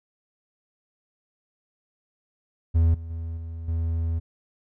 triangle tone with level steps, 82.41 Hz, E2, in tune, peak -14 / -31 / -27 / -30 / -21 dBFS, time 2.74-4.2 s, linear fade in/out 20 ms, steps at 2.94 / 3.1 / 3.37 / 3.68 s, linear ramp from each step 5 ms, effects none

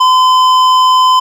triangle tone with hard clipping, 1021 Hz, C6, 43 cents flat, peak -7 dBFS, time 0-1.2 s, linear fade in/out 10 ms, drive 14 dB, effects none

